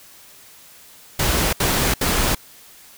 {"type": "noise bursts", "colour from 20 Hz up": "pink", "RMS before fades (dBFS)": -19, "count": 3, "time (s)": [1.19, 2.35], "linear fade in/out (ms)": 5, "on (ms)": 340, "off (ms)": 70, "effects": ["white hiss -46 dBFS RMS until 2.97 s"]}